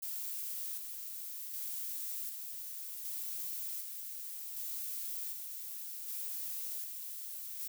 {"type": "noise with tremolo", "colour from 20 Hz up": "violet", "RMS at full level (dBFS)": -40, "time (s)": [0.02, 7.68], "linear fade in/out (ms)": 10, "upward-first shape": "square", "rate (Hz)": 0.66, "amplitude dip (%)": 35, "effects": []}